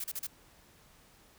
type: noise bursts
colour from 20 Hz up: blue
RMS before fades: -37 dBFS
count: 4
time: 0-0.269 s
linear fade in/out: 5 ms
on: 41 ms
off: 35 ms
effects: pink hiss -61 dBFS RMS until 1.38 s